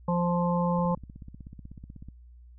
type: harmonic tone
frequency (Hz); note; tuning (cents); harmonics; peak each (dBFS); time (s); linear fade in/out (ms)
174.61; F3; 0; 1 / 3 / 5 / 6; -25 / -30 / -32 / -33; 0.08-0.95; 5
type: click train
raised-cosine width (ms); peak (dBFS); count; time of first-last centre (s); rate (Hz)
5; -31; 22; 0.79-2.086; 16.2
effects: added 60 Hz sine -48 dBFS peak until 2.58 s